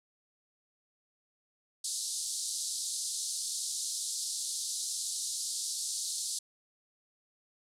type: band-pass noise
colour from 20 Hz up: white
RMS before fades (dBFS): -36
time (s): 1.84-6.39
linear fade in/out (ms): 5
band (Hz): 3900 to 10000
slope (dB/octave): 48
effects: none